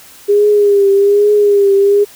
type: tone with vibrato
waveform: sine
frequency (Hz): 405.8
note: G#4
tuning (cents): -40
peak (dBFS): -6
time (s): 0.28-2.05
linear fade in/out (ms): 20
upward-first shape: triangle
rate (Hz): 1.2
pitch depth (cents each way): 55
effects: white hiss -39 dBFS RMS until 2.15 s